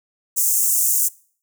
pink high-pass noise, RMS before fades -18 dBFS, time 0.36-1.09 s, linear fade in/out 20 ms, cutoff 6600 Hz, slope 48 dB/octave, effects noise-tail reverb RT60 0.5 s tail -23 dB re dry

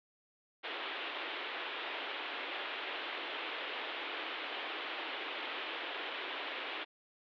white band-pass noise, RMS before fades -41 dBFS, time 0.63-6.85 s, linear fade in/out 20 ms, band 290 to 3500 Hz, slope 48 dB/octave, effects none

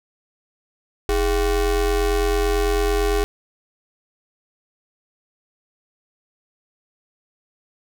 square ring-modulated tone, 183.5 Hz, F#3, 14 cents flat, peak -15 dBFS, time 1.09-3.24 s, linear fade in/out 0 ms, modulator 228 Hz, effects none

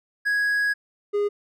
triangle tone pair in turn, 1661.2 / 410.5 Hz, G#6 / G#4, 0 / -20 cents, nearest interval 2 octaves, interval 2420 cents, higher first, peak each -18 dBFS, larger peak neither, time 0.25-0.74 / 1.13-1.29 s, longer first, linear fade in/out 20 ms, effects none

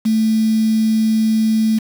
sine tone with quantisation, 220 Hz, A3, in tune, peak -12 dBFS, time 0.05-1.79 s, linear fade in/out 10 ms, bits 5, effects none

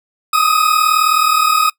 40% pulse tone pair together, 1237 / 1276.2 Hz, D#6 / D#6, -10 / +44 cents, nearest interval minor second, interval 54 cents, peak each -13 dBFS, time 0.33-1.7 s, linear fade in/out 5 ms, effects noise-tail reverb RT60 0.1 s tail -22 dB re dry

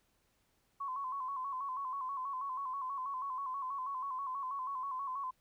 sine tone with vibrato, 1068 Hz, C6, 35 cents sharp, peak -36 dBFS, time 0.8-5.31 s, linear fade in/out 10 ms, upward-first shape square, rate 6.2 Hz, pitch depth 71 cents each way, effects pink hiss -75 dBFS RMS until 5.4 s

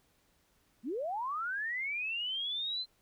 sine linear sweep, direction up, 200 to 4124 Hz, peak -33 dBFS, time 0.83-2.86 s, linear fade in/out 50 ms, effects pink hiss -71 dBFS RMS until 3.01 s

